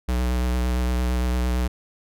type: tone with vibrato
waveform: square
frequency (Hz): 61.74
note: B1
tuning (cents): 0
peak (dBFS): -21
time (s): 0.08-1.68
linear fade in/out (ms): 10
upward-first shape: sine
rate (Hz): 8.8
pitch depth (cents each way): 25
effects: none